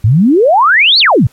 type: exponential two-way sweep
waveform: sine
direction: up then down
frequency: 96.5 to 4652 to 96.5 Hz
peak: -4 dBFS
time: 0.04-1.27 s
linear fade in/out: 5 ms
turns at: 0.99 s
effects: pink hiss -48 dBFS RMS until 1.32 s + MP3 64 kbps